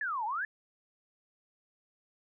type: exponential two-way sweep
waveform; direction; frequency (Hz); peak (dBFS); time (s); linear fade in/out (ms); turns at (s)
sine; down then up; 1786 to 820 to 1786; -31; 0.01-0.45; 2; 0.25
effects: none